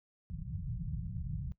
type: low-pass noise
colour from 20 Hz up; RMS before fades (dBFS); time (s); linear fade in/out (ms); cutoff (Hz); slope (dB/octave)
white; -39; 0.3-1.52; 0; 180; 96
effects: noise-tail reverb RT60 0.1 s tail -19 dB re dry